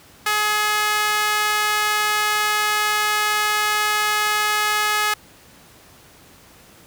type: tone with high-pass filter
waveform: sawtooth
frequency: 422.1 Hz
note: G#4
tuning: 28 cents sharp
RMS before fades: -20 dBFS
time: 0.26-5.14 s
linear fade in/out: 5 ms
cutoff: 1300 Hz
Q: 1.4
effects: pink hiss -48 dBFS RMS until 6.86 s + high-pass 60 Hz 12 dB/octave